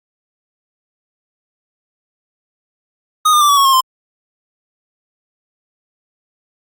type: tone with pitch steps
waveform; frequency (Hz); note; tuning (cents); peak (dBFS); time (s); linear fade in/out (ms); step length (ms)
square; 1244.5 / 1208.4 / 1173.3 / 1139.2 / 1106.2 / 1074.1 / 1042.9; D#6 / D6 / D6 / C#6 / C#6 / C6 / C6; 0 / +49 / -2 / +47 / -4 / +45 / -6; -9; 3.25-3.81; 10; 80
effects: Opus 48 kbps